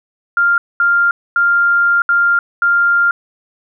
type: tone bursts at uneven times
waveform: sine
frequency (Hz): 1396.9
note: F6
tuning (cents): 0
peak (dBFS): -9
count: 5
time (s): 0.37-0.58 / 0.8-1.11 / 1.36-2.02 / 2.09-2.39 / 2.62-3.11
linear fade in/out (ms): 2
effects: none